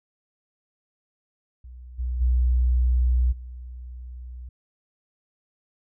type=tone with level steps; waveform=sine; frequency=61.74 Hz; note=B1; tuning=in tune; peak=-39 / -24 / -17 / -35 dBFS; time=1.64-4.49 s; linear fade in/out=5 ms; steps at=1.98 / 2.2 / 3.31 s; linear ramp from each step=20 ms; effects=none